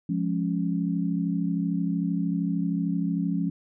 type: chord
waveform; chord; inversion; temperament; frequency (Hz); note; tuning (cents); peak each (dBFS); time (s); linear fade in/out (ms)
sine; Db major; first; equal; 174.61 / 207.7 / 277.2; F3 / Ab3 / Db4; 0 / 0 / 0; -26 / -30 / -29; 0.09-3.5; 5
effects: none